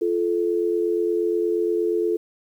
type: tone pair together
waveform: sine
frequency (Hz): 346.2 / 434.7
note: F4 / A4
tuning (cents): -15 / -21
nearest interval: major third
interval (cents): 394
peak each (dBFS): -22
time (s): 0.01-2.17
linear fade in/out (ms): 10
effects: 9-bit